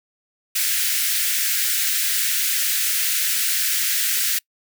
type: high-pass noise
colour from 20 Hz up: white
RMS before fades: -21 dBFS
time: 0.55-4.39 s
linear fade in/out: 10 ms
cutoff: 1500 Hz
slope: 48 dB/octave
effects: noise-tail reverb RT60 0.1 s tail -25 dB re dry